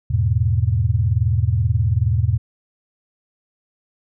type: chord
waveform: sine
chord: E major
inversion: none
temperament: equal with one note detuned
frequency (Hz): 82.41 / 104.79 / 123.47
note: E2 / G#2 / B2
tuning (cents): 0 / +16 / 0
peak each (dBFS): -20 / -18 / -20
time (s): 0.1-2.38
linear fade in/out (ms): 10
effects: none